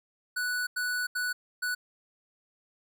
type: tone bursts at uneven times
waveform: square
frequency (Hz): 1480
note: F#6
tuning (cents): 0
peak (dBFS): -29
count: 4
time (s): 0.36-0.67 / 0.76-1.07 / 1.15-1.33 / 1.62-1.75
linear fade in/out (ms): 10
effects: none